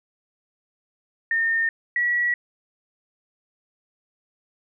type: tone pair in turn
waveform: sine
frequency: 1823 / 1931.4 Hz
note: A#6 / B6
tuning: -39 / -39 cents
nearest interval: minor second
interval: 100 cents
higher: second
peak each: -19 dBFS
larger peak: neither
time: 1.31-1.69 / 1.96-2.34 s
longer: neither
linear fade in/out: 2 ms
effects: none